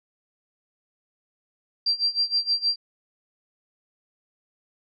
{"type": "tone with tremolo", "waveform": "sine", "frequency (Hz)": 4723, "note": "D8", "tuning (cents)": 9, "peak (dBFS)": -18, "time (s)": [1.86, 2.76], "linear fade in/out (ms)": 5, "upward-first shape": "sine", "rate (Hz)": 6.4, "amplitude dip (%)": 90, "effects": []}